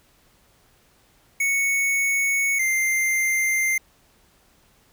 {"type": "tone pair in turn", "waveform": "square", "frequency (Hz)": [2217, 2093], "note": ["C#7", "C7"], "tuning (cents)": [0, 0], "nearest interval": "minor second", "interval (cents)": 100, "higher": "first", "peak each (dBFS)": -20, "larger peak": "neither", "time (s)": [[1.4, 2.59], [2.59, 3.78]], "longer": "neither", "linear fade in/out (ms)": 5, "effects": ["pink hiss -59 dBFS RMS until 4.92 s"]}